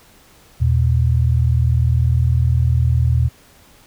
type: tone pair together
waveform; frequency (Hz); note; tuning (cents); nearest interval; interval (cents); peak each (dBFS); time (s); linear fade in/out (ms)
sine; 80.09 / 120; E2 / B2; -49 / -49; perfect fifth; 700; -15; 0.6-3.29; 20
effects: pink hiss -49 dBFS RMS until 3.86 s